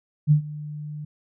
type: tone with ADSR envelope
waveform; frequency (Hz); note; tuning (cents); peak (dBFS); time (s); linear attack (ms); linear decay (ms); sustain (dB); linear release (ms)
sine; 149.8; D3; +35; -11; 0.27-1.05; 42; 100; -20; 7
effects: none